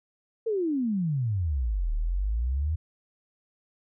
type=exponential two-way sweep; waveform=sine; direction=down then up; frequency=466.2 to 36.77 to 82.3 Hz; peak=-24 dBFS; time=0.46-2.76 s; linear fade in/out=10 ms; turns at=1.93 s; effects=none